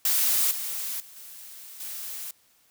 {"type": "noise with level steps", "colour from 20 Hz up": "blue", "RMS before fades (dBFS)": [-23, -32, -48, -44, -36], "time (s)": [0.05, 2.31], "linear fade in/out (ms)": 2, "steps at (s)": [0.51, 1, 1.16, 1.8], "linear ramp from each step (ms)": 2, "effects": ["white hiss -63 dBFS RMS until 2.7 s"]}